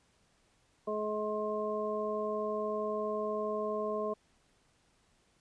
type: harmonic tone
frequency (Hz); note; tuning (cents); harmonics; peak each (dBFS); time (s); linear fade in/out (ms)
212.3; G#3; +38; 1 / 2 / 3 / 5; -41 / -35 / -36 / -39; 0.87-4.14; 10
effects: pink hiss -70 dBFS RMS until 5.4 s + resampled to 22050 Hz